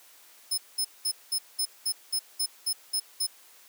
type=tone bursts; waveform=20% pulse; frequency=5200 Hz; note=E8; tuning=24 cents flat; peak=-20 dBFS; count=11; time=0.51-3.269 s; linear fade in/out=10 ms; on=69 ms; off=200 ms; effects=white hiss -55 dBFS RMS until 3.68 s + high-pass 400 Hz 12 dB/octave